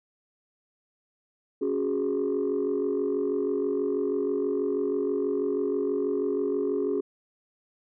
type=chord; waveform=sine; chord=C# suspended fourth; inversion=none; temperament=just; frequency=277.2 / 369.6 / 415.8 Hz; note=C#4 / F#4 / G#4; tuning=0 / -2 / +2 cents; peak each=-29 / -28 / -26 dBFS; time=1.61-7.01 s; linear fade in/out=10 ms; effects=tanh soft clip ceiling -19 dBFS